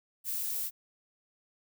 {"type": "noise", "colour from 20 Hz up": "violet", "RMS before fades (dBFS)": -34, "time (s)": [0.24, 0.71], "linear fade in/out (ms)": 50, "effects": []}